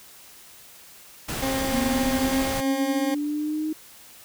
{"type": "noise", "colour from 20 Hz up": "pink", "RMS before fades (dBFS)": -30, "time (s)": [1.28, 2.61], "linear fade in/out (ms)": 10}
{"type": "tone with pitch glide", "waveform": "20% pulse", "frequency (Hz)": [266.9, 268.6], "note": ["C4", "C4"], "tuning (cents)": [35, 46], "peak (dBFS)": -20, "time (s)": [1.42, 3.15], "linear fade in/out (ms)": 10, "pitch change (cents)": 11, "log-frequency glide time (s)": [2.24, 2.35]}
{"type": "linear sweep", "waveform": "sine", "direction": "up", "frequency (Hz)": [238.5, 312.7], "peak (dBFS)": -24, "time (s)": [1.72, 3.73], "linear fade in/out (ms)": 5}
{"effects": ["white hiss -48 dBFS RMS until 4.24 s"]}